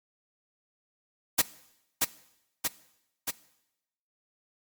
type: noise with echo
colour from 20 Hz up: white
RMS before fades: -21 dBFS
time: 1.38-1.42 s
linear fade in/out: 10 ms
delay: 630 ms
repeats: 3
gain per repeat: -3 dB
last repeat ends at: 3.31 s
effects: noise-tail reverb RT60 0.9 s tail -19 dB re dry + MP3 96 kbps